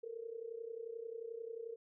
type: tone with amplitude modulation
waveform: sine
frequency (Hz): 458.5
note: A#4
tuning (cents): -29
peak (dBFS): -39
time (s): 0.03-1.76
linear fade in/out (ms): 10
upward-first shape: sine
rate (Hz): 31.3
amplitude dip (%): 80
effects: none